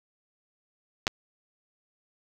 clicks, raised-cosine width 0.2 ms, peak -7 / -10 dBFS, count 2, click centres 1.069 / 1.078 s, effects none

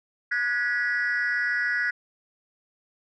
sine tone cluster, 1460 / 1674 / 1947 Hz, F#6 / G#6 / B6, -24 / +13 / -25 cents, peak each -26 dBFS, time 0.31-1.91 s, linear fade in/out 10 ms, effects tanh soft clip ceiling -18 dBFS

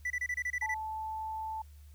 triangle tone bursts, 1975.5 Hz, B6, in tune, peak -29 dBFS, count 9, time 0.05-0.743 s, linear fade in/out 5 ms, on 53 ms, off 27 ms
sine tone with pitch glide, 873 to 878.6 Hz, A5 to A5, -14 to -3 cents, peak -35 dBFS, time 0.62-1.62 s, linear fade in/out 5 ms, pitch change +11 cents, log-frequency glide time 0.8-1.45 s
effects added 73 Hz sine -50 dBFS peak until 1.94 s + white hiss -67 dBFS RMS until 1.94 s

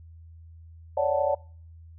sine chord, D major seventh, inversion third, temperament equal, 554.4 / 587.3 / 740 / 880 Hz, C#5 / D5 / F#5 / A5, 0 / 0 / 0 / 0 cents, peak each -26 / -25 / -30 / -30 dBFS, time 0.97-1.35 s, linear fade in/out 5 ms, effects noise-tail reverb RT60 0.5 s tail -24 dB re dry + added 82 Hz sine -45 dBFS peak until 1.98 s

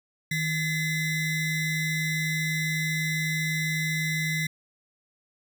square ring-modulated tone, 942 Hz, A#5, 18 cents sharp, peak -23 dBFS, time 0.31-4.47 s, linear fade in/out 5 ms, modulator 1100 Hz, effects none

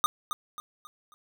square tone with echo, 1227 Hz, D#6, 25 cents flat, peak -21 dBFS, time 0.04-0.06 s, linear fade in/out 0 ms, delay 270 ms, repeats 4, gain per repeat -8 dB, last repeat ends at 1.14 s, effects none

